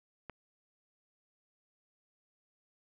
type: click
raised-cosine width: 0.5 ms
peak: -28 dBFS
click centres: 0.297 s
effects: none